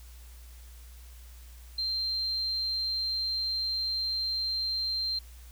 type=tone; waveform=sine; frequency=4156 Hz; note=C8; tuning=12 cents flat; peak=-28 dBFS; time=1.78-5.19 s; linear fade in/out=5 ms; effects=added 60 Hz sine -46 dBFS peak until 5.51 s + white hiss -57 dBFS RMS until 5.51 s